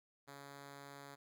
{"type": "tone", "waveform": "5% pulse", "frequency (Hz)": 140.6, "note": "C#3", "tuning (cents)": 25, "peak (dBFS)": -40, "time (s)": [0.27, 1.16], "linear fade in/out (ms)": 20, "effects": []}